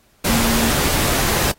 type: tone in noise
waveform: sine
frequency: 229.4 Hz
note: A#3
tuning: 28 cents flat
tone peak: -19 dBFS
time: 0.29-0.71 s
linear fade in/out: 10 ms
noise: pink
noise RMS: -19 dBFS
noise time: 0.24-1.52 s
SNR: -3 dB
effects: pink hiss -57 dBFS RMS until 1.58 s + AAC 48 kbps